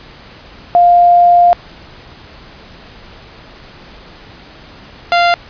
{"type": "tone pair in turn", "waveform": ["sine", "sawtooth"], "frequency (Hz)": [701, 694.2], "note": ["F5", "F5"], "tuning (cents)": [6, -11], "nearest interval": "unison", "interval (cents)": 17, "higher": "first", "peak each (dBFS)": -4, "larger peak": "neither", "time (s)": [[0.75, 1.53], [5.12, 5.34]], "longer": "first", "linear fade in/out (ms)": 0, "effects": ["pink hiss -37 dBFS RMS until 5.49 s", "resampled to 11025 Hz"]}